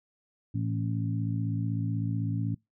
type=harmonic tone with a mistuned harmonic; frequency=56 Hz; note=A1; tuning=31 cents sharp; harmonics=2 / 3 / 4 / 5; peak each=-29 / -34 / -39 / -36 dBFS; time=0.54-2.55 s; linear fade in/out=10 ms; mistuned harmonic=5; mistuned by=-16 cents; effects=noise-tail reverb RT60 0.2 s tail -25 dB re dry